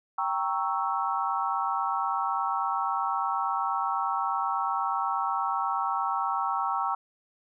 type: chord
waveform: sine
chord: G diminished seventh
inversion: none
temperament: equal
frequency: 784 / 932.3 / 1108.7 / 1318.5 Hz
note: G5 / Bb5 / Db6 / Fb6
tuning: 0 / 0 / 0 / 0 cents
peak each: -31 dBFS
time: 0.18-6.95 s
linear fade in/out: 5 ms
effects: none